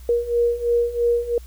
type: beating tone pair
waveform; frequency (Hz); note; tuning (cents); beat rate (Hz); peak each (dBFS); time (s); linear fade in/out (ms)
sine; 472.5 / 475.5; A#4 / A#4; +23 / +34; 3; -22 / -19; 0.09-1.38; 2
effects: added 60 Hz sine -37 dBFS peak until 1.46 s + white hiss -52 dBFS RMS until 1.46 s